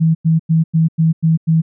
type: tone bursts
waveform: sine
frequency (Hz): 161.8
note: E3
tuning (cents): -32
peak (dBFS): -9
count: 7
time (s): 0-1.62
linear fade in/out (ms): 20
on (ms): 150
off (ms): 95
effects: none